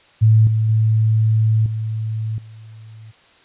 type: tone with level steps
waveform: sine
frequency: 110 Hz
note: A2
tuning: in tune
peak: -8 / -14 / -12 / -20 / -36 dBFS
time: 0.21-3.12 s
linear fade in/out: 20 ms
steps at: 0.47 / 0.69 / 1.66 / 2.38 s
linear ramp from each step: 2 ms
effects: white hiss -51 dBFS RMS until 3.44 s + resampled to 8000 Hz